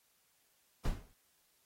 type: noise with exponential decay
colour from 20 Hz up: brown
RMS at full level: -28 dBFS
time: 0.85-1.13 s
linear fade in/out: 2 ms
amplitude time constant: 59 ms
effects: white hiss -73 dBFS RMS until 1.65 s + AAC 48 kbps